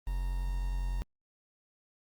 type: tone with quantisation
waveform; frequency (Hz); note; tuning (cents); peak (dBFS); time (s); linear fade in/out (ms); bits
triangle; 45.03; F#1; -46; -28; 0.07-1.02; 0; 8
effects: Opus 32 kbps